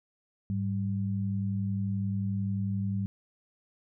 sine tone pair together, 103.38 / 194.7 Hz, G#2 / G3, -7 / -12 cents, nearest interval major seventh, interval 1095 cents, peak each -30 / -31 dBFS, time 0.5-3.06 s, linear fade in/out 0 ms, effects none

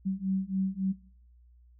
sine beating tone pair, 189.2 / 192.8 Hz, F#3 / G3, +39 / -28 cents, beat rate 3.6 Hz, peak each -31 dBFS, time 0.05-0.93 s, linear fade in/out 20 ms, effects noise-tail reverb RT60 0.6 s tail -21 dB re dry + added 60 Hz sine -55 dBFS peak until 1.79 s

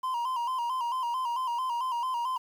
triangle tone with vibrato, 987.8 Hz, B5, in tune, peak -26 dBFS, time 0.03-2.38 s, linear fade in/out 10 ms, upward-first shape square, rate 4.5 Hz, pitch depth 75 cents each way, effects 9-bit

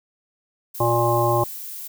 violet noise, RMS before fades -34 dBFS, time 0.74-1.88 s, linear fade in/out 10 ms
harmonic tone, 117.6 Hz, A#2, 16 cents sharp, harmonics 1 / 3 / 5 / 7 / 9, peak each -23 / -23 / -23 / -23 / -23 dBFS, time 0.8-1.44 s, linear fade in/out 5 ms
effects none

